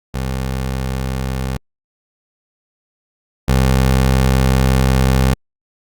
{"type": "tone pair in turn", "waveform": "20% pulse", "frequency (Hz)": [65.41, 65.41], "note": ["C2", "C2"], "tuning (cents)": [0, 0], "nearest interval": "unison", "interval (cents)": 0, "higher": "neither", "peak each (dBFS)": [-14, -6], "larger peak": "second", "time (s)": [[0.14, 1.57], [3.48, 5.34]], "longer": "second", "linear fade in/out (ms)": 5, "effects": ["Opus 48 kbps"]}